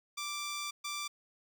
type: tone bursts at uneven times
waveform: 10% pulse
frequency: 1174.7 Hz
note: D6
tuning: in tune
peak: -28 dBFS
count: 2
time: 0.17-0.71 / 0.84-1.08 s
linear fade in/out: 10 ms
effects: none